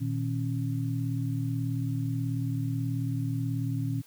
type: tone cluster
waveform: sine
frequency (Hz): 119 / 157.4 / 273.3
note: A#2 / D#3 / C#4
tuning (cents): +36 / +20 / -24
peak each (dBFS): -29 / -34 / -34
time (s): 0-4.02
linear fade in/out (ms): 20
effects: white hiss -57 dBFS RMS until 4.06 s